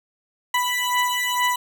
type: beating tone pair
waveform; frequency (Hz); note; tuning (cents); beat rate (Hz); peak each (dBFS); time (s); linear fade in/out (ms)
20% pulse; 987.8 / 990; B5 / B5; 0 / +4; 2.2; -18; 0.54-1.56; 5
effects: none